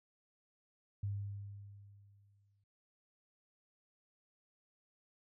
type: tone with exponential decay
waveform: sine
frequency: 100.7 Hz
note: G2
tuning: 47 cents sharp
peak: -34 dBFS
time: 1.03-2.64 s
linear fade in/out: 5 ms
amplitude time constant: 350 ms
effects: none